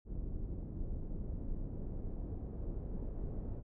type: noise with low-pass filter sweep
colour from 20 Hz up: brown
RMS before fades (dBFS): -40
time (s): 0.05-3.63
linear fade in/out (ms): 50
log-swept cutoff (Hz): 350 to 530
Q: 1
effects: none